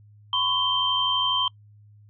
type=tone cluster; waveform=sine; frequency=1008 / 1100 / 3135 Hz; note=B5 / C#6 / G7; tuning=+35 / -14 / -1 cents; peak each=-27 / -30 / -22 dBFS; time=0.33-1.48 s; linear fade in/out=2 ms; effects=noise-tail reverb RT60 0.1 s tail -26 dB re dry + added 104 Hz sine -49 dBFS peak until 2.09 s